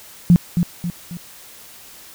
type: tone with echo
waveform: sine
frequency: 174 Hz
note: F3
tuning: 6 cents flat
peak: -6 dBFS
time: 0.3-0.36 s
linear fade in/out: 0 ms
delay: 270 ms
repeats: 3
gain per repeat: -7 dB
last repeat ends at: 1.17 s
effects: white hiss -42 dBFS RMS until 2.14 s